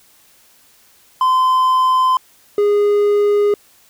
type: tone pair in turn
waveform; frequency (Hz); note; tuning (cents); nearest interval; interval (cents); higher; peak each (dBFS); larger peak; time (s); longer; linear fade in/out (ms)
triangle; 1029 / 411.6; C6 / G#4; -29 / -16; octave + major third; 1587; first; -9; neither; 1.21-2.17 / 2.58-3.54; neither; 2
effects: white hiss -51 dBFS RMS until 3.89 s